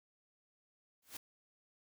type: noise with exponential growth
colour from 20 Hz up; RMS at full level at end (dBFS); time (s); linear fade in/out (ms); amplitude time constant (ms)
white; -41; 1.02-1.17; 5; 32
effects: none